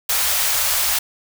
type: band-stop noise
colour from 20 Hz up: white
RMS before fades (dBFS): -19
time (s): 0.09-0.99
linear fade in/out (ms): 5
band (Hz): 100 to 570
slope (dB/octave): 24
effects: none